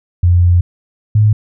sine tone pair in turn, 88 / 106.53 Hz, F2 / G#2, +14 / +45 cents, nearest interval minor third, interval 331 cents, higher second, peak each -6 dBFS, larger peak neither, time 0.23-0.61 / 1.15-1.33 s, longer first, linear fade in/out 5 ms, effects none

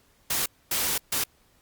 white noise bursts at uneven times, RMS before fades -26 dBFS, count 3, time 0.3-0.46 / 0.71-0.98 / 1.12-1.24 s, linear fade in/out 5 ms, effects pink hiss -63 dBFS RMS until 1.61 s + Opus 48 kbps

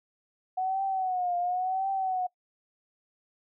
sine tone with vibrato, 740 Hz, F#5, in tune, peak -26 dBFS, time 0.57-2.27 s, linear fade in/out 10 ms, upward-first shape triangle, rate 0.94 Hz, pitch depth 96 cents each way, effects noise-tail reverb RT60 0.1 s tail -22 dB re dry

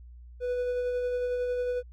triangle tone with tremolo, 493.9 Hz, B4, in tune, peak -24 dBFS, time 0.4-1.83 s, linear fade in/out 50 ms, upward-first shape sine, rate 11 Hz, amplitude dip 25%, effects added 60 Hz sine -45 dBFS peak until 1.92 s

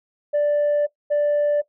sine tone pair in turn, 587 / 587 Hz, D5 / D5, -1 / -1 cents, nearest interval unison, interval 0 cents, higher neither, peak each -14 dBFS, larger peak neither, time 0.33-0.87 / 1.1-1.62 s, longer first, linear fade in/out 20 ms, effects noise-tail reverb RT60 0.1 s tail -17 dB re dry + tanh soft clip ceiling -15 dBFS

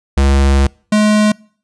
square tone pair in turn, 68.7 / 211.8 Hz, C#2 / G#3, -15 / +34 cents, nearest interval octave + perfect fifth, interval 1949 cents, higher second, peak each -9 dBFS, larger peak neither, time 0.17-0.67 / 0.92-1.32 s, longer first, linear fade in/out 5 ms, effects noise-tail reverb RT60 0.5 s tail -26 dB re dry + resampled to 22050 Hz

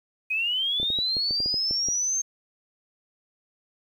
sine linear sweep, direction up, 2488 to 6400 Hz, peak -23 dBFS, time 0.3-2.22 s, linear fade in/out 10 ms
clicks, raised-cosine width 2 ms, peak -23 dBFS, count 11, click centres 0.8 / 0.83 / 0.903 / 0.988 / 1.168 / 1.309 / 1.403 / 1.46 / 1.542 / 1.71 / 1.886 s
effects 9-bit

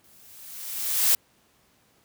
blue noise with exponential growth, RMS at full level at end -18 dBFS, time 0.04-1.15 s, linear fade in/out 2 ms, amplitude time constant 240 ms, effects pink hiss -63 dBFS RMS until 2.04 s + high-pass 80 Hz 12 dB/octave

